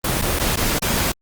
pink noise with dropouts, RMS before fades -20 dBFS, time 0.04-1.12 s, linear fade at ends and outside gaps 5 ms, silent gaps 0.215-0.22 / 0.39-0.395 / 0.56-0.571 / 0.788-0.82 s, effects Opus 24 kbps

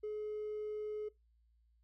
sine tone with hard clipping, 424.3 Hz, G#4, 37 cents sharp, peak -38 dBFS, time 0.03-1.09 s, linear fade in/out 10 ms, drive 1 dB, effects noise-tail reverb RT60 0.2 s tail -22 dB re dry + added 57 Hz sine -68 dBFS peak until 1.83 s

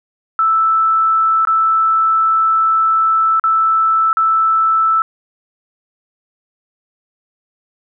sine tone with dropouts, 1318.5 Hz, E6, in tune, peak -10 dBFS, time 0.39-5.02 s, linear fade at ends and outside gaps 1 ms, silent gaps 1.451-1.472 / 3.397-3.439 / 4.13-4.17 s, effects none

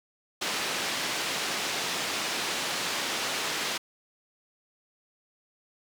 white band-pass noise, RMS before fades -31 dBFS, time 0.41-3.78 s, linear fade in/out 10 ms, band 180 to 4700 Hz, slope 12 dB/octave, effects none

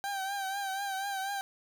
30% pulse tone with vibrato, 784 Hz, G5, in tune, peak -30 dBFS, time 0.04-1.41 s, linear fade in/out 0 ms, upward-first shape triangle, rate 4.1 Hz, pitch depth 60 cents each way, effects none

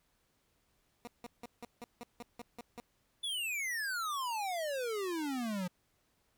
15% pulse tone bursts, 239.1 Hz, A#3, 44 cents sharp, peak -37 dBFS, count 10, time 1.05-2.8 s, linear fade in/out 0 ms, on 22 ms, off 170 ms
square exponential sweep, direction down, 3520 to 174.61 Hz, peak -35 dBFS, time 3.23-5.68 s, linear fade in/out 10 ms
effects pink hiss -75 dBFS RMS until 6.37 s

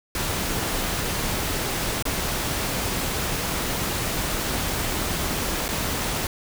pink noise with dropouts, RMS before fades -26 dBFS, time 0.15-6.27 s, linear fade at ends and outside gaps 2 ms, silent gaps 2.025-2.053 / 5.682-5.688 s, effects none

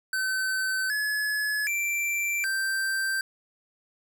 square tone with pitch steps, 1531 / 1703 / 2349 / 1565 Hz, G6 / G#6 / D7 / G6, -41 / +43 / 0 / -3 cents, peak -26 dBFS, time 0.13-3.21 s, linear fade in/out 2 ms, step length 770 ms, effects 11-bit

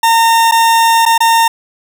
40% pulse tone with dropouts, 914 Hz, A#5, 34 cents flat, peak -6 dBFS, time 0.03-1.48 s, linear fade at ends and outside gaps 5 ms, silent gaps 0.513-0.52 / 1.054-1.061 / 1.179-1.204 s, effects none

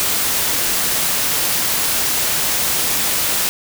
white noise, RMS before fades -18 dBFS, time 0-3.49 s, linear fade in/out 0 ms, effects none

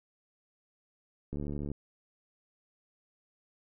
click train, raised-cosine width 3 ms, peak -25 dBFS, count 29, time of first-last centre 1.33-1.716 s, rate 72.5 Hz, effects none

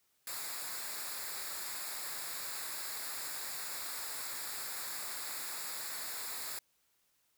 white noise with comb filter, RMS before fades -41 dBFS, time 0.27-6.59 s, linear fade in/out 2 ms, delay 0.33 ms, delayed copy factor -0.7, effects white hiss -75 dBFS RMS until 7.37 s

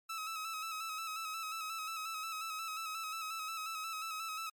sawtooth tone with vibrato, 1296 Hz, E6, 30 cents flat, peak -35 dBFS, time 0.09-4.5 s, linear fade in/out 10 ms, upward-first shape square, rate 5.6 Hz, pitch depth 33 cents each way, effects MP3 96 kbps

